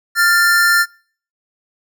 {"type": "tone pair together", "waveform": "square", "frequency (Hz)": [1396.9, 1778.2], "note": ["F6", "A6"], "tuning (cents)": [0, 18], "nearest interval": "major third", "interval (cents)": 418, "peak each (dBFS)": -14, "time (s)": [0.15, 0.86], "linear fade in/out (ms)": 50, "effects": ["noise-tail reverb RT60 0.5 s tail -26 dB re dry"]}